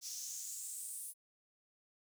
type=noise with high-pass filter sweep; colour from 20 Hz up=pink; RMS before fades=-45 dBFS; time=0.01-1.14 s; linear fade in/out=50 ms; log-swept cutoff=5500 to 10000 Hz; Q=4.1; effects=none